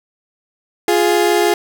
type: tone pair together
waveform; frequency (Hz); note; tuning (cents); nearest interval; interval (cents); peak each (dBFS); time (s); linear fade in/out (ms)
30% pulse; 349.7 / 415.9; F4 / G#4; +2 / +2; minor third; 300; -12; 0.88-1.54; 2
effects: none